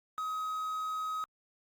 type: tone with quantisation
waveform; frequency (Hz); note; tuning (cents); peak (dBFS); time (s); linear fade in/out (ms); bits
triangle; 1266; D#6; +30; -31; 0.18-1.24; 0; 9
effects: Opus 48 kbps